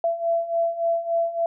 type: beating tone pair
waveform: sine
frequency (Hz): 670 / 673.5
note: E5 / E5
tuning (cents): +28 / +37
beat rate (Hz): 3.5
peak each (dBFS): -26 / -22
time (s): 0.04-1.46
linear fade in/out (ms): 2
effects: none